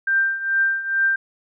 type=tone with tremolo; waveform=sine; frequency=1575 Hz; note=G6; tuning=8 cents sharp; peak=-14 dBFS; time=0.07-1.16 s; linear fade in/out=5 ms; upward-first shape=triangle; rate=2.3 Hz; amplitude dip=80%; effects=none